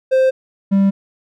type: tone pair in turn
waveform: triangle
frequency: 523.3 / 196.39 Hz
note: C5 / G3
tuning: 0 / +3 cents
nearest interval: octave + perfect fourth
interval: 1697 cents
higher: first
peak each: -8 dBFS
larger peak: neither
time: 0.11-0.31 / 0.71-0.91 s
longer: neither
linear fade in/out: 20 ms
effects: none